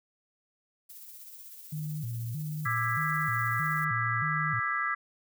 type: noise with tremolo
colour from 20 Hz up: violet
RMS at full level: -46 dBFS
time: 0.89-3.85 s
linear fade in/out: 10 ms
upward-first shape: sine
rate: 16 Hz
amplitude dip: 35%
type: tone with vibrato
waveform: sine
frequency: 133.6 Hz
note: C3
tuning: 36 cents sharp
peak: -32 dBFS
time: 1.72-4.6 s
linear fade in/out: 10 ms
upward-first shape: square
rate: 1.6 Hz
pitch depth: 240 cents each way
type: chord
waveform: sine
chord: E dominant seventh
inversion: third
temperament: just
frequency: 1186.7 / 1318.5 / 1648.1 / 1977.8 Hz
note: D6 / E6 / G#6 / B6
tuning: +18 / 0 / -14 / +2 cents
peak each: -33 dBFS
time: 2.65-4.95 s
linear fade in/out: 10 ms
effects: none